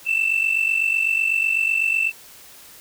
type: tone pair together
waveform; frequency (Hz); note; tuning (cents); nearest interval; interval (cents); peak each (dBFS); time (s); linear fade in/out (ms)
sine; 2637 / 2685; E7 / E7; 0 / +31; unison; 31; -19; 0.05-2.12; 50
effects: tanh soft clip ceiling -13 dBFS + white hiss -45 dBFS RMS until 2.8 s